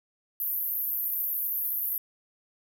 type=band-pass noise; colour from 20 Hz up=pink; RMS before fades=-30 dBFS; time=0.4-1.98 s; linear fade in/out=2 ms; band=12000 to 15000 Hz; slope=96 dB/octave; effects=none